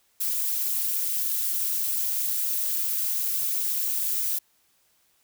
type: noise with amplitude modulation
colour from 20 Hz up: violet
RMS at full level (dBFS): -23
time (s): 0.2-4.39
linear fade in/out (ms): 10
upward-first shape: sine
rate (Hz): 222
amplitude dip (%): 80
effects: white hiss -66 dBFS RMS until 5.23 s